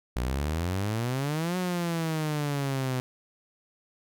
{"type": "exponential two-way sweep", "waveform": "sawtooth", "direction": "up then down", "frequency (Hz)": [58.27, 184.2, 126.3], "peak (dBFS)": -23, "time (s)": [0.16, 3], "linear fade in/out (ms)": 0, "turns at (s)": 1.57, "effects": []}